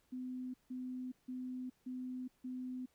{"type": "tone bursts", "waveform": "sine", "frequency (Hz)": 253.9, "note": "B3", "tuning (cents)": 48, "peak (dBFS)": -40, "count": 5, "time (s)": [0.12, 2.86], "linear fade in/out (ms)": 10, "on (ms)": 420, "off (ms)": 160, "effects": ["pink hiss -75 dBFS RMS until 2.94 s"]}